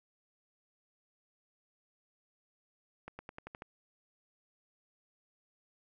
accelerating click train, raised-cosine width 0.5 ms, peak -29 dBFS, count 7, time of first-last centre 3.08-3.621 s, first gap 110 ms, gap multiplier 0.92, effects none

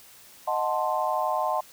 sine chord, D# diminished seventh, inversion none, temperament equal with one note detuned, 622.3 / 733.6 / 880 / 1046.5 Hz, D#5 / F#5 / A5 / C6, 0 / -15 / 0 / 0 cents, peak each -29 dBFS, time 0.47-1.61 s, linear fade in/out 10 ms, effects white hiss -51 dBFS RMS until 1.72 s

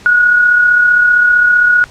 sine tone with amplitude modulation, 1455 Hz, F#6, 29 cents flat, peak -4 dBFS, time 0.06-1.84 s, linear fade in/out 0 ms, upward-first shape sine, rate 35.4 Hz, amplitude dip 40%, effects pink hiss -38 dBFS RMS until 1.9 s + low-pass 7000 Hz 12 dB/octave

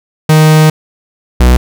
45% pulse tone pair in turn, 155.56 / 61.73 Hz, D#3 / B1, 0 / 0 cents, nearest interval octave + major third, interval 1600 cents, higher first, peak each -3 dBFS, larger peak neither, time 0.29-0.7 / 1.4-1.57 s, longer first, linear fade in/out 5 ms, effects none

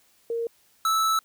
sine / square tone pair in turn, 463.7 / 1311.5 Hz, A#4 / E6, -9 / -9 cents, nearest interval octave + tritone, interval 1800 cents, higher second, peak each -25 / -21 dBFS, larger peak second, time 0.3-0.47 / 0.85-1.19 s, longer second, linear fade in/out 2 ms, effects white hiss -62 dBFS RMS until 1.24 s

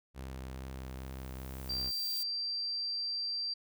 sawtooth tone with vibrato, 65.4 Hz, C2, in tune, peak -37 dBFS, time 0.14-1.92 s, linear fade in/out 50 ms, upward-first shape sine, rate 2.3 Hz, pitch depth 14 cents each way
violet noise with exponential growth, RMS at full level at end -40 dBFS, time 0.2-2.23 s, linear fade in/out 1 ms, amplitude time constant 440 ms
sine tone, 4703 Hz, D8, 2 cents sharp, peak -33 dBFS, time 1.69-3.54 s, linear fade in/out 10 ms
effects none

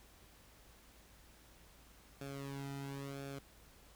sawtooth tone with flanger, 138.59 Hz, C#3, in tune, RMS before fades -45 dBFS, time 2.21-3.39 s, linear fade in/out 2 ms, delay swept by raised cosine 1 to 1.81 ms, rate 0.96 Hz, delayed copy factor -0.8, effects added 55 Hz sine -65 dBFS peak until 3.95 s + pink hiss -63 dBFS RMS until 3.95 s

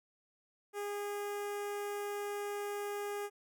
sawtooth tone with notch filter, 409.2 Hz, G#4, 26 cents flat, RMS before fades -39 dBFS, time 0.73-3.3 s, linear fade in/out 50 ms, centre 4100 Hz, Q 1.1, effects none

